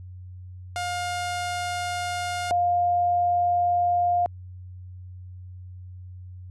sawtooth / sine tone pair in turn, 710 / 704.3 Hz, F5 / F5, +28 / +14 cents, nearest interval unison, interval 14 cents, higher first, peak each -23 / -19 dBFS, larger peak second, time 0.76-2.51 / 2.51-4.26 s, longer neither, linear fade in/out 0 ms, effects added 91 Hz sine -38 dBFS peak until 6.5 s + resampled to 24000 Hz

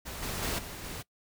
pink noise with level steps, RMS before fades -40 / -35 / -32 / -42 / -40 dBFS, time 0.05-1.03 s, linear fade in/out 20 ms, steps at 0.22 / 0.42 / 0.58 / 0.84 s, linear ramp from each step 10 ms, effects noise-tail reverb RT60 0.1 s tail -21 dB re dry

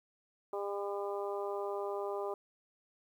harmonic tone, 201.2 Hz, G3, 45 cents sharp, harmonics 2 / 3 / 4 / 5 / 6, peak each -37 / -41 / -43 / -45 / -47 dBFS, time 0.53-2.34 s, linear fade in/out 2 ms, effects 11-bit

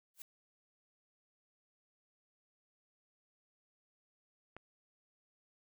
blue noise with exponential growth, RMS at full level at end -43 dBFS, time 0.14-0.22 s, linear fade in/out 2 ms, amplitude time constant 16 ms
click, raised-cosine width 0.5 ms, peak -33 dBFS, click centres 4.566 s
effects none

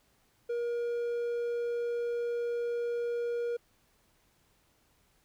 triangle tone, 474.7 Hz, A#4, 31 cents sharp, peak -28 dBFS, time 0.49-3.57 s, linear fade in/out 10 ms, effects pink hiss -69 dBFS RMS until 5.24 s

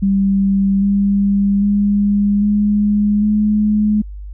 sine tone with pitch steps, 196 / 199.66 / 203.4 / 207.2 / 211 Hz, G3 / G3 / G#3 / G#3 / G#3, 0 / +32 / -36 / -4 / +28 cents, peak -11 dBFS, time 0.02-4.02 s, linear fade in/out 10 ms, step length 800 ms, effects added 50 Hz sine -27 dBFS peak until 4.33 s

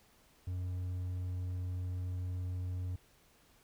triangle tone, 90.7 Hz, F#2, 34 cents flat, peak -33 dBFS, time 0.47-2.96 s, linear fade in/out 5 ms, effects pink hiss -66 dBFS RMS until 3.63 s

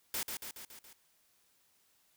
white noise with echo, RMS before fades -36 dBFS, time 0.14-0.23 s, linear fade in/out 2 ms, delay 140 ms, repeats 5, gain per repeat -4 dB, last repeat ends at 0.93 s, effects white hiss -71 dBFS RMS until 2.16 s

